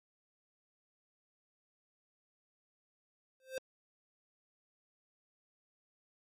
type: tone with exponential growth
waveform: square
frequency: 523.3 Hz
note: C5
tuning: in tune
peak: -34 dBFS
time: 3.4-3.58 s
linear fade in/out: 1 ms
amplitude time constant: 38 ms
effects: MP3 64 kbps